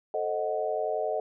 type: chord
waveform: sine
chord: A diminished seventh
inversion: none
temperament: equal with one note detuned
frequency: 440 / 531.8 / 622.3 / 740 Hz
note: A4 / C5 / Eb5 / Gb5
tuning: 0 / +28 / 0 / 0 cents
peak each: -32 / -36 / -30 / -33 dBFS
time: 0.14-1.2 s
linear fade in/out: 2 ms
effects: none